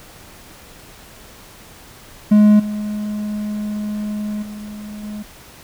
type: tone with level steps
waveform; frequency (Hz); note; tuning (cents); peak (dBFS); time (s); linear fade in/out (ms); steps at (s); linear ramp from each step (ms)
triangle; 210; G#3; +19; -5 / -19 / -27 / -24; 2.31-5.23; 10; 2.59 / 4.42 / 5.03; 10
effects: pink hiss -42 dBFS RMS until 5.63 s